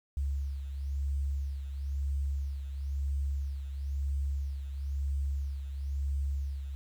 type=beating tone pair; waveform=sine; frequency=69.3 / 70.3 Hz; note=C#2 / C#2; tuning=0 / +25 cents; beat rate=1 Hz; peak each=-31 / -39 dBFS; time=0.17-6.75 s; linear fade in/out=0 ms; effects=10-bit